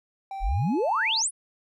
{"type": "tone with pitch glide", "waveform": "triangle", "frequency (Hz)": [780, 890.8], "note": ["G5", "A5"], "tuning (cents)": [-9, 21], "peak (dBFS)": -30, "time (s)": [0.31, 1.22], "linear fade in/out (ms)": 2, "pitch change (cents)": 230, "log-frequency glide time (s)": [0.42, 0.94]}
{"type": "exponential sweep", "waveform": "sine", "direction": "up", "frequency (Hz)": [32.38, 10548], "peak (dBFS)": -22, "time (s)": [0.4, 1.31], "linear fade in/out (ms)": 50}
{"effects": []}